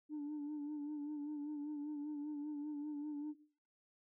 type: tone with vibrato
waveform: sine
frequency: 295.5 Hz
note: D4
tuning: 11 cents sharp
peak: -38 dBFS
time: 0.09-3.35 s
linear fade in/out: 50 ms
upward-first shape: sine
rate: 5.1 Hz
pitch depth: 46 cents each way
effects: noise-tail reverb RT60 0.5 s tail -19 dB re dry + tanh soft clip ceiling -38 dBFS